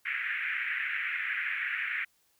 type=band-pass noise; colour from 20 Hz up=pink; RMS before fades=-33 dBFS; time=0.05-2.05 s; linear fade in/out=10 ms; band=1600 to 2400 Hz; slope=48 dB/octave; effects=white hiss -70 dBFS RMS until 2.39 s